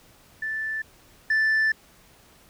sine tone pair in turn, 1760 / 1760 Hz, A6 / A6, 0 / 0 cents, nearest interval unison, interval 0 cents, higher neither, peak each -26 / -16 dBFS, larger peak second, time 0.42-0.82 / 1.3-1.72 s, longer second, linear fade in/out 5 ms, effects tanh soft clip ceiling -18 dBFS + pink hiss -55 dBFS RMS until 2.49 s

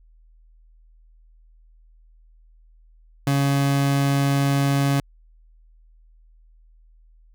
30% pulse tone, 139.5 Hz, C#3, 11 cents sharp, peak -15 dBFS, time 3.27-5 s, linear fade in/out 2 ms, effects added 40 Hz sine -50 dBFS peak until 7.34 s

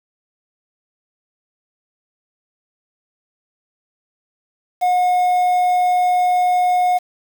triangle tone with quantisation, 723 Hz, F#5, 40 cents flat, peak -11 dBFS, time 4.81-6.99 s, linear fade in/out 20 ms, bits 6, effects none

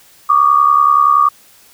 sine tone pair together, 1139 / 1209.5 Hz, C#6 / D#6, +47 / -49 cents, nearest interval minor second, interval 104 cents, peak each -10 dBFS, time 0.29-1.29 s, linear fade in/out 10 ms, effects white hiss -46 dBFS RMS until 1.73 s

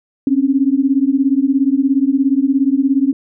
sine beating tone pair, 263.9 / 280.9 Hz, C4 / C#4, +15 / +23 cents, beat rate 17 Hz, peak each -14 dBFS, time 0.27-3.13 s, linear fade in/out 2 ms, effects none

